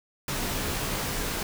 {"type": "noise with comb filter", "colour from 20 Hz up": "pink", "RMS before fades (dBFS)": -30, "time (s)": [0.28, 1.43], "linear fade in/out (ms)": 2, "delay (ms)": 18, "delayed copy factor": -0.6, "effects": []}